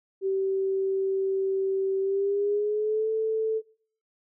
sine tone with pitch glide, 385.8 to 440.6 Hz, G4 to A4, -28 to +2 cents, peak -23 dBFS, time 0.21-3.62 s, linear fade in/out 50 ms, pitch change +230 cents, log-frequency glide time 2-3.1 s, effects noise-tail reverb RT60 0.5 s tail -21 dB re dry

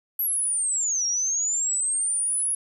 sine linear two-way sweep, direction down then up, 11820 to 5570 to 10560 Hz, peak -22 dBFS, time 0.19-2.55 s, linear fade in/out 5 ms, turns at 1.06 s, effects none

